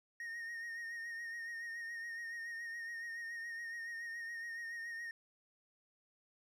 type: tone with vibrato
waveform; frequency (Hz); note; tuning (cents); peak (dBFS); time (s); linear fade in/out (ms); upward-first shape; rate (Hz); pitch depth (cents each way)
triangle; 1853; A#6; -11; -40; 0.2-5.11; 2; sine; 7.1; 33
effects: none